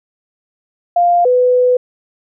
sine tone pair in turn, 699 / 498.7 Hz, F5 / B4, +1 / +17 cents, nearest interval tritone, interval 584 cents, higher first, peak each -8 dBFS, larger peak neither, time 0.96-1.25 / 1.25-1.77 s, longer second, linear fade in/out 5 ms, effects none

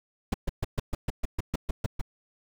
brown noise bursts, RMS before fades -26 dBFS, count 12, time 0.32-2.014 s, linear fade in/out 5 ms, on 22 ms, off 130 ms, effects none

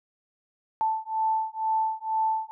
sine beating tone pair, 880 / 882.1 Hz, A5 / A5, 0 / +4 cents, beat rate 2.1 Hz, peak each -27 dBFS, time 0.81-2.51 s, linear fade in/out 0 ms, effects none

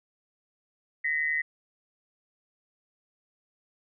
sine tone pair together, 1864.7 / 2015 Hz, A#6 / B6, 0 / +34 cents, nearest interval minor second, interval 134 cents, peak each -28 dBFS, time 1.04-1.42 s, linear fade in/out 10 ms, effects none

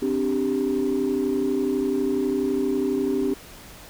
sine chord, C suspended second, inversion none, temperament equal, 261.6 / 293.7 / 392 Hz, C4 / D4 / G4, 0 / 0 / 0 cents, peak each -24 / -25 / -23 dBFS, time 0.02-3.34 s, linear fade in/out 5 ms, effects tanh soft clip ceiling -15 dBFS + pink hiss -44 dBFS RMS until 3.89 s

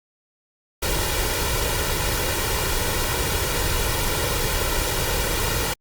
pink noise with comb filter, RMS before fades -23 dBFS, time 0.82-5.74 s, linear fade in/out 10 ms, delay 2.1 ms, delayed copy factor +0.6, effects Opus 48 kbps

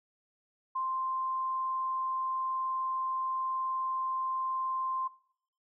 sine tone, 1046.5 Hz, C6, in tune, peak -30 dBFS, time 0.75-5.08 s, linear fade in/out 10 ms, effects noise-tail reverb RT60 0.6 s tail -18 dB re dry

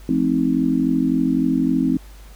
sine chord, F dominant seventh, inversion none, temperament just, 174.61 / 218.3 / 261.9 / 314.3 Hz, F3 / A3 / C4 / Eb4, 0 / -13 / +2 / +18 cents, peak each -24 / -24 / -18 / -22 dBFS, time 0.09-1.97 s, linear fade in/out 2 ms, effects added 50 Hz sine -39 dBFS peak until 2.35 s + pink hiss -49 dBFS RMS until 2.35 s

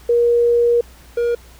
sine / triangle tone pair in turn, 474.6 / 474.6 Hz, A#4 / A#4, +31 / +31 cents, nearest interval unison, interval 0 cents, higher neither, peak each -11 / -13 dBFS, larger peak first, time 0.09-0.81 / 1.17-1.35 s, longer first, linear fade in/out 5 ms, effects added 60 Hz sine -43 dBFS peak until 1.59 s + pink hiss -47 dBFS RMS until 1.59 s

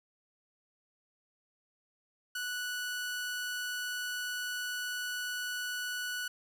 sawtooth tone, 1477 Hz, F#6, 3 cents flat, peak -31 dBFS, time 2.35-6.28 s, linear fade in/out 5 ms, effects none

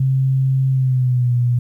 sine tone with pitch glide, 132.9 to 121.87 Hz, C3 to B2, +27 to -23 cents, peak -13 dBFS, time 0-1.59 s, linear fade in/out 5 ms, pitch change -150 cents, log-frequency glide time 0.7-1.33 s, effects 9-bit

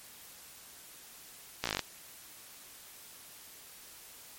slowing click train, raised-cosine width 0.2 ms, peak -13 dBFS, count 9, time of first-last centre 1.64-1.793 s, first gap 16 ms, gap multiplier 1.05, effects white hiss -52 dBFS RMS until 4.38 s + MP3 64 kbps

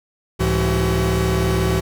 45% pulse tone cluster, 67.2 / 107.5 / 167.3 / 378.7 Hz, C2 / A2 / E3 / F#4, +47 / -40 / +26 / +40 cents, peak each -22 dBFS, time 0.39-1.81 s, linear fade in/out 20 ms, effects none

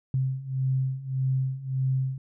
sine beating tone pair, 130.81 / 132.51 Hz, C3 / C3, 0 / +22 cents, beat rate 1.7 Hz, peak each -29 / -26 dBFS, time 0.14-2.18 s, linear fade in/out 2 ms, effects none

